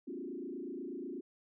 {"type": "tone with frequency modulation", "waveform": "sine", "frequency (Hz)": 311.4, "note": "D#4", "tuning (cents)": 2, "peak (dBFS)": -39, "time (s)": [0.07, 1.21], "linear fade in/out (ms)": 10, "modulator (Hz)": 28.2, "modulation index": 2.5, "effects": []}